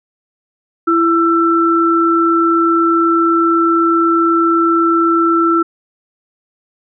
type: tone pair together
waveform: sine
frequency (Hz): 333.6 / 1336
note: E4 / E6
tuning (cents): +21 / +23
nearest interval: 2 octaves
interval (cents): 2402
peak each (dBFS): -12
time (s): 0.87-5.63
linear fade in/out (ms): 10
effects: none